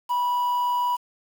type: tone with quantisation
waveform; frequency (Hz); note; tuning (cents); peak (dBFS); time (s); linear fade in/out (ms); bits
triangle; 977; B5; -19; -19; 0.09-0.97; 20; 7
effects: none